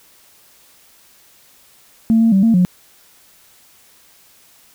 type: tone with pitch steps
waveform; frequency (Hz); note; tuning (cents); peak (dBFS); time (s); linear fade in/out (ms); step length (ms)
sine; 224.9 / 227.4 / 193.2 / 227.5 / 180.1; A3 / A#3 / G3 / A#3 / F#3; +38 / -43 / -25 / -42 / -46; -8; 2.1-2.65; 0; 110
effects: tanh soft clip ceiling -5 dBFS + white hiss -50 dBFS RMS until 4.74 s